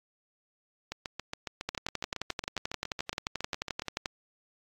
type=two click trains; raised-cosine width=0.2 ms; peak=-14 / -18 dBFS; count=28 / 22; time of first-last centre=1.69-4.058 / 0.92-3.821 s; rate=11.4 / 7.24 Hz; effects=AAC 48 kbps